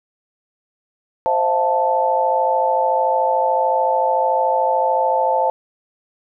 sine chord, F major seventh, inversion second, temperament equal with one note detuned, 523.3 / 644.9 / 698.5 / 880 Hz, C5 / E5 / F5 / A5, 0 / -38 / 0 / 0 cents, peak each -20 / -23 / -23 / -17 dBFS, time 1.26-5.5 s, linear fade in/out 0 ms, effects none

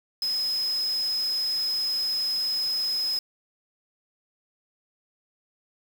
sine tone in noise, 5090 Hz, D#8, 39 cents sharp, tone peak -24 dBFS, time 0.22-3.19 s, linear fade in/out 2 ms, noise white, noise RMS -42 dBFS, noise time 0.22-3.19 s, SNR +15 dB, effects none

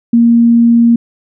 sine tone, 233.9 Hz, A#3, 6 cents sharp, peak -4 dBFS, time 0.13-0.96 s, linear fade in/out 5 ms, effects none

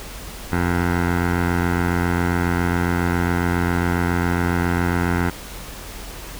15% pulse tone with low-pass filter, 87.31 Hz, F2, in tune, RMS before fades -20 dBFS, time 0.52-5.3 s, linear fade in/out 5 ms, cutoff 1700 Hz, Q 2.6, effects added 46 Hz sine -36 dBFS peak until 6.39 s + pink hiss -36 dBFS RMS until 6.39 s

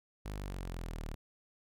sawtooth exponential sweep, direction down, 52.3 to 37 Hz, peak -35 dBFS, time 0.25-1.15 s, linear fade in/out 10 ms, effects none

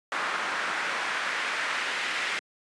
pink noise with band-pass filter sweep, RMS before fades -30 dBFS, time 0.12-2.39 s, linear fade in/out 0 ms, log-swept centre 1400 to 2100 Hz, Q 1.6, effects high-pass 200 Hz 12 dB/octave + resampled to 22050 Hz

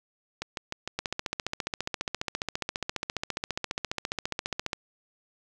two click trains, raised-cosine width 0.2 ms, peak -15 / -12 dBFS, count 4 / 56, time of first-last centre 0.42-0.876 / 0.99-4.731 s, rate 6.58 / 14.7 Hz, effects none

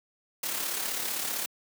white noise with amplitude modulation, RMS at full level -30 dBFS, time 0.43-1.46 s, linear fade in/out 5 ms, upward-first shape sine, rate 35.5 Hz, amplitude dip 45%, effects high-pass 200 Hz 12 dB/octave

